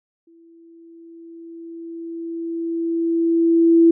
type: tone with exponential growth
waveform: sine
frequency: 332.9 Hz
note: E4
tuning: 17 cents sharp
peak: -8 dBFS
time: 0.27-3.91 s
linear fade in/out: 5 ms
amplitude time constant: 790 ms
effects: none